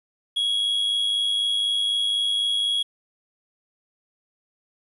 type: tone with amplitude modulation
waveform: triangle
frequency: 3322 Hz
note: G#7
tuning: in tune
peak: -17 dBFS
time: 0.36-2.83 s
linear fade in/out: 10 ms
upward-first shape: sine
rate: 104 Hz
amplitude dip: 45%
effects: resampled to 32000 Hz + 9-bit